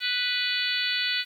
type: harmonic tone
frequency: 493.9 Hz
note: B4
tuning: in tune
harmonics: 3 / 4 / 5 / 6 / 7 / 8 / 9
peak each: -32 / -32 / -32 / -32 / -32 / -32 / -32 dBFS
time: 0-1.25 s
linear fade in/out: 50 ms
effects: 9-bit